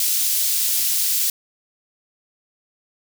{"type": "high-pass noise", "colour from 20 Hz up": "white", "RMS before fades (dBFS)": -20, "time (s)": [0, 1.3], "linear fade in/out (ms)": 2, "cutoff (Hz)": 4000, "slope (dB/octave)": 12, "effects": []}